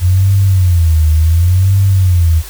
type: tone with vibrato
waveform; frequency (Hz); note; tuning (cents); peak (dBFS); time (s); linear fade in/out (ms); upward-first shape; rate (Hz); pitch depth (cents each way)
sine; 87.31; F2; 0; -6; 0-2.43; 50; sine; 0.69; 200
effects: added 50 Hz sine -30 dBFS peak until 2.49 s + white hiss -32 dBFS RMS until 2.49 s